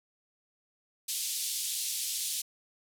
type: band-pass noise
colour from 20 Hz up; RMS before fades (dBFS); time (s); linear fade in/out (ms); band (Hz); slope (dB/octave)
white; -34; 1.08-2.42; 10; 3100 to 12000; 24
effects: none